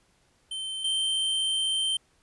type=tone pair in turn; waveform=square; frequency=3100 / 3122 Hz; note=G7 / G7; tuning=-20 / -8 cents; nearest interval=unison; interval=12 cents; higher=second; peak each=-32 / -25 dBFS; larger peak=second; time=0.51-0.84 / 0.84-1.97 s; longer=second; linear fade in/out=5 ms; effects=pink hiss -66 dBFS RMS until 2.22 s + resampled to 24000 Hz